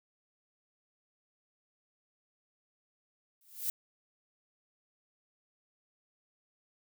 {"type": "noise with exponential growth", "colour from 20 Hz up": "violet", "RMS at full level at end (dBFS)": -30, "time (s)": [3.41, 3.7], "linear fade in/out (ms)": 2, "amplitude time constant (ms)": 62, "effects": []}